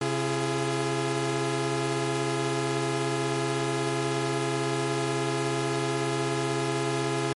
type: tone cluster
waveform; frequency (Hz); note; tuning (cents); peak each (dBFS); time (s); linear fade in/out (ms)
sawtooth; 133.9 / 340.1 / 418; C3 / F4 / G#4; +40 / -46 / +11; -26; 0.01-7.33; 5
effects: MP3 48 kbps